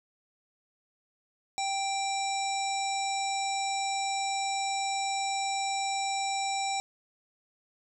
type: harmonic tone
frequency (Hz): 784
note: G5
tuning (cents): 0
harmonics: 1 / 3 / 5 / 7 / 9 / 10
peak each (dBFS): -30 / -37 / -38 / -41 / -41 / -40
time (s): 1.58-6.8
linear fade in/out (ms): 0
effects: none